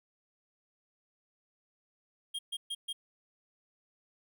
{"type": "tone bursts", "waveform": "square", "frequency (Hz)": 3229, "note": "G#7", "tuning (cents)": -49, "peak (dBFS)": -35, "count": 4, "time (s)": [2.34, 2.93], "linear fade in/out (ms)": 10, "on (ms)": 50, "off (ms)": 130, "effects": []}